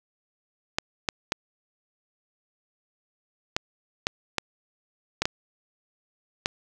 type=clicks; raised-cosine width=0.2 ms; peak=-6 dBFS; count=9; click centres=0.785 / 1.088 / 1.321 / 3.565 / 4.069 / 4.383 / 5.22 / 5.255 / 6.459 s; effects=none